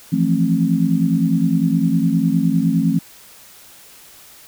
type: chord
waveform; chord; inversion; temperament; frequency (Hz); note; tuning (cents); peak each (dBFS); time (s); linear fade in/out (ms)
sine; F major seventh; third; equal with one note detuned; 164.81 / 174.61 / 220 / 266.7; E3 / F3 / A3 / C4; 0 / 0 / 0 / +33; -19 / -19 / -20 / -19; 0.12-2.99; 10
effects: white hiss -44 dBFS RMS until 4.47 s